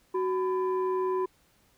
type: tone pair together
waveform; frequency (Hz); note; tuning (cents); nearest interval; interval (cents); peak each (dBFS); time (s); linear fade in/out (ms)
sine; 372.6 / 1004; F#4 / B5; +12 / +28; octave + perfect fourth; 1716; -25 / -30; 0.14-1.26; 10
effects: tanh soft clip ceiling -21 dBFS + pink hiss -65 dBFS RMS until 1.77 s